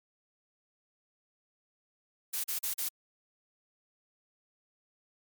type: noise bursts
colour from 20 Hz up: blue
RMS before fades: -33 dBFS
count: 4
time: 2.33-2.89 s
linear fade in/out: 10 ms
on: 110 ms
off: 40 ms
effects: MP3 96 kbps